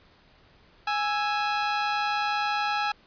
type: tone pair together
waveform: sawtooth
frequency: 830.6 / 1321.2 Hz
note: G#5 / E6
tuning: 0 / +4 cents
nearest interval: minor sixth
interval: 804 cents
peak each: -22 / -26 dBFS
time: 0.87-2.92 s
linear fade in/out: 5 ms
effects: pink hiss -58 dBFS RMS until 3.06 s + resampled to 11025 Hz